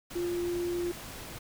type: tone in noise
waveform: sine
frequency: 349.2 Hz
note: F4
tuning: in tune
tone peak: -29 dBFS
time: 0.15-0.92 s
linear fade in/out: 10 ms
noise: pink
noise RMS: -43 dBFS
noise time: 0.1-1.39 s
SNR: +11 dB
effects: none